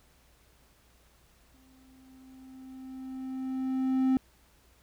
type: tone with exponential growth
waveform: triangle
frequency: 261.6 Hz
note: C4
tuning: in tune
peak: -19 dBFS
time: 1.54-4.17 s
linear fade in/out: 0 ms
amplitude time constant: 570 ms
effects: added 60 Hz sine -64 dBFS peak until 4.82 s + pink hiss -64 dBFS RMS until 4.82 s